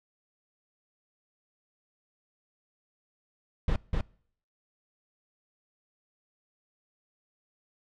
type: noise with echo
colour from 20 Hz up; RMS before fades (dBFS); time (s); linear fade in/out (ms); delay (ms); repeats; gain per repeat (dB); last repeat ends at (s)
brown; -25; 3.68-3.76; 2; 250; 1; -2; 4.01
effects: noise-tail reverb RT60 0.6 s tail -25 dB re dry + low-pass 4000 Hz 12 dB/octave